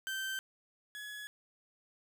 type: tone pair in turn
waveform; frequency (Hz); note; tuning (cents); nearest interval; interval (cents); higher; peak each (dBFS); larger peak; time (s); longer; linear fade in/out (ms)
30% pulse; 1553 / 1688.9; G6 / G#6; -17 / +29; minor second; 146; second; -33 / -40; first; 0.07-0.39 / 0.95-1.27; neither; 0
effects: 11-bit